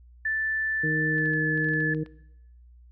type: tone with pitch glide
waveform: sine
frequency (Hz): 1760 to 1727.8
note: A6 to A6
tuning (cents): 0 to -32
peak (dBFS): -24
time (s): 0.25-1.94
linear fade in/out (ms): 5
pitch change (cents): -32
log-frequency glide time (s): 1.08-1.33
type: harmonic tone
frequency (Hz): 155.56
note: D#3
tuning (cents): 0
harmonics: 1 / 2 / 3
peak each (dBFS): -28 / -31 / -33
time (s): 0.83-2.04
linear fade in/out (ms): 10
type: clicks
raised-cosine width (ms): 0.3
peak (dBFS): -34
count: 10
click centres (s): 1.183 / 1.258 / 1.335 / 1.576 / 1.644 / 1.688 / 1.736 / 1.805 / 1.947 / 2.062
effects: noise-tail reverb RT60 0.8 s tail -20 dB re dry + added 60 Hz sine -49 dBFS peak until 2.91 s